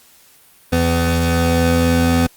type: tone pair together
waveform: 25% pulse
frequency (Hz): 83.76 / 251.8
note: E2 / B3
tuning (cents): +28 / +34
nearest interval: octave + perfect fifth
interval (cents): 1906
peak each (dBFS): -12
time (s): 0.72-2.27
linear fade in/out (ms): 10
effects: white hiss -49 dBFS RMS until 2.36 s + Opus 48 kbps